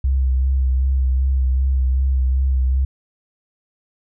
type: tone with vibrato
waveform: sine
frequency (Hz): 65.41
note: C2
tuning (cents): 0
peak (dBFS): -14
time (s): 0.04-2.85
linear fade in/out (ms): 5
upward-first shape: sine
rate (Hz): 2.6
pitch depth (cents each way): 32
effects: none